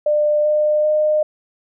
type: tone with pitch steps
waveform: sine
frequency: 598 / 603.9 / 609.9 Hz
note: D5 / D5 / D#5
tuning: +31 / +48 / -35 cents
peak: -13 dBFS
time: 0.06-1.23 s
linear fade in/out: 5 ms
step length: 390 ms
effects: none